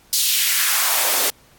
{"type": "noise with high-pass filter sweep", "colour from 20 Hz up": "white", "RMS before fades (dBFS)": -18, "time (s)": [0.13, 1.3], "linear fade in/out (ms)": 0, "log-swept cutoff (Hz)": [4600, 360], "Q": 1.6, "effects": ["pink hiss -53 dBFS RMS until 1.58 s", "AAC 64 kbps"]}